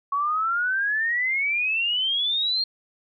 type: exponential sweep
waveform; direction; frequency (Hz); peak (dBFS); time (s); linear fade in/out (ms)
sine; up; 1108.7 to 4255; -21; 0.12-2.64; 5
effects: none